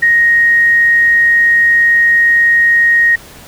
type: tone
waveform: sine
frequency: 1871 Hz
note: A#6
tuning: 6 cents sharp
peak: -6 dBFS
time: 0.02-3.16 s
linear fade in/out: 10 ms
effects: pink hiss -36 dBFS RMS until 3.47 s